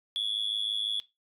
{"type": "tone with amplitude modulation", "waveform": "sine", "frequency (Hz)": 3400, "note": "G#7", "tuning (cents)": 40, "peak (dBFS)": -22, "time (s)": [0.16, 1], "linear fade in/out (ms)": 0, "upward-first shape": "sine", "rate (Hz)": 106, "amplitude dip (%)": 95, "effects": ["noise-tail reverb RT60 0.2 s tail -18 dB re dry", "tanh soft clip ceiling -24 dBFS"]}